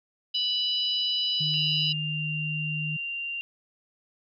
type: harmonic tone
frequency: 987.8 Hz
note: B5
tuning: in tune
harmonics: 3 / 4 / 5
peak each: -26 / -30 / -33 dBFS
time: 0.34-1.93 s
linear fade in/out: 10 ms
type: tone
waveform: sine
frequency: 153.2 Hz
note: D#3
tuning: 27 cents flat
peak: -30 dBFS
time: 1.4-2.97 s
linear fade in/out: 10 ms
type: tone with pitch glide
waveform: sine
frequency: 2800 to 2776 Hz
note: F7 to F7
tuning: +4 to -11 cents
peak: -30 dBFS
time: 1.54-3.41 s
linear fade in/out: 0 ms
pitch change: -15 cents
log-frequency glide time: 1.99-2.27 s
effects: none